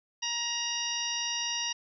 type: harmonic tone with a mistuned harmonic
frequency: 944 Hz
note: A#5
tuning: 22 cents sharp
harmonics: 1 / 2 / 3 / 4 / 5 / 6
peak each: -41 / -40 / -34 / -39 / -40 / -34 dBFS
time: 0.22-1.73 s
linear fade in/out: 10 ms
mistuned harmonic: 5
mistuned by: +24 cents
effects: none